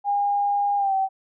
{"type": "tone with pitch glide", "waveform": "sine", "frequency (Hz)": [811, 770.4], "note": ["G#5", "G5"], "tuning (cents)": [-41, -30], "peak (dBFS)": -19, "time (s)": [0.04, 1.09], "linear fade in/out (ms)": 50, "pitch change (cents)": -89, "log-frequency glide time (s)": [0.77, 0.94], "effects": []}